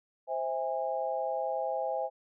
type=chord; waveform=sine; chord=C augmented; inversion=none; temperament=just; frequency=523.3 / 654.1 / 817.6 Hz; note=C5 / E5 / G#5; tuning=0 / -14 / -27 cents; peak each=-34 dBFS; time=0.27-2.1 s; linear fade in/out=50 ms; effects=none